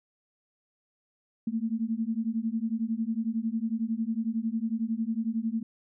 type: beating tone pair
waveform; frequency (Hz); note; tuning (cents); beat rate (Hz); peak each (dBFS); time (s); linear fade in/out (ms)
sine; 220 / 231; A3 / A#3; 0 / -16; 11; -30; 1.47-5.63; 5
effects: none